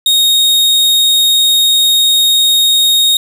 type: tone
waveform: 40% pulse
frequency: 3729 Hz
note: A#7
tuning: in tune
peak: -6 dBFS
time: 0.06-3.17 s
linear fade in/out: 2 ms
effects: none